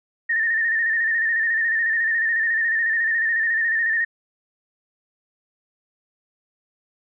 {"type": "tone with vibrato", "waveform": "sine", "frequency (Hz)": 1816, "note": "A#6", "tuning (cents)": -46, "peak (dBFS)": -18, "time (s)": [0.29, 4.05], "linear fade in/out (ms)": 10, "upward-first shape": "square", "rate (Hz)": 14, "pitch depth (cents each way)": 42, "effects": []}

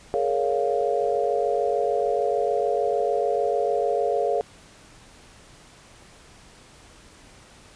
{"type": "chord", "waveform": "sine", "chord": "Bb minor seventh", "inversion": "third", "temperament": "just", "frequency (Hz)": [419.5, 466.2, 559.4, 699.2], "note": ["Ab4", "Bb4", "Db5", "F5"], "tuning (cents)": [17, 0, 16, 2], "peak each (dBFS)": -26, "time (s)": [0.14, 4.41], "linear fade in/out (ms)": 0, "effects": ["pink hiss -50 dBFS RMS until 7.75 s", "resampled to 22050 Hz"]}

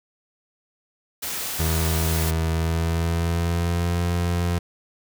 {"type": "noise", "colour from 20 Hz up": "white", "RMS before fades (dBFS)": -29, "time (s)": [1.22, 2.31], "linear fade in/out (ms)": 10}
{"type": "tone with pitch glide", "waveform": "30% pulse", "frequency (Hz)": [80.7, 86.99], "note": ["E2", "F2"], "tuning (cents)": [-36, -6], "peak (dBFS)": -18, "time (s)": [1.59, 4.59], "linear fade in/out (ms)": 10, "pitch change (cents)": 130, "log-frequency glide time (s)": [2.25, 4.03]}
{"effects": []}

